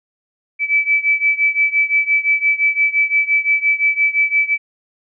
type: beating tone pair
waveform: sine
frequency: 2304 / 2309.8 Hz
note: D7 / D7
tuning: -34 / -29 cents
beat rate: 5.8 Hz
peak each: -15 / -17 dBFS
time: 0.59-4.58 s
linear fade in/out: 50 ms
effects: none